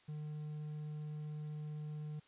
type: tone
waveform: triangle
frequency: 151.3 Hz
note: D#3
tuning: 48 cents flat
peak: -39 dBFS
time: 0.08-2.2 s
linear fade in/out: 10 ms
effects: white hiss -67 dBFS RMS until 2.27 s + resampled to 8000 Hz